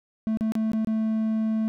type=tone with dropouts; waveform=triangle; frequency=220 Hz; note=A3; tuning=in tune; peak=-20 dBFS; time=0.27-1.68 s; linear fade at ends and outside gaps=0 ms; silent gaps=0.372-0.409 / 0.521-0.553 / 0.718-0.733 / 0.847-0.872 s; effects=none